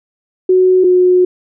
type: tone pair in turn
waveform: sine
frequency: 370 / 363.4 Hz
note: F#4 / F#4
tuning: 0 / -31 cents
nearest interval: unison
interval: 31 cents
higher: first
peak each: -6 dBFS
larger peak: neither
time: 0.49-0.84 / 0.84-1.25 s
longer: second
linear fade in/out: 5 ms
effects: none